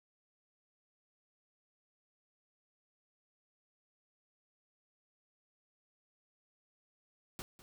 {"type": "noise with echo", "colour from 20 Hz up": "pink", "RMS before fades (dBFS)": -44, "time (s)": [7.39, 7.42], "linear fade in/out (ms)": 0, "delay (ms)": 200, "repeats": 1, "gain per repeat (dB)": -15, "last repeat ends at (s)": 7.62, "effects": []}